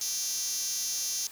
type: tone with high-pass filter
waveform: 5% pulse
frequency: 392 Hz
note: G4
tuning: in tune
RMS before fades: -32 dBFS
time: 0.01-1.27 s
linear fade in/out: 2 ms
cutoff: 6400 Hz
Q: 5.9
effects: white hiss -48 dBFS RMS until 1.31 s